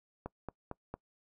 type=click train; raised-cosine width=1 ms; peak=-25 dBFS; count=4; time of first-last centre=0.26-0.94 s; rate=4.41 Hz; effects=noise-tail reverb RT60 0.1 s tail -24 dB re dry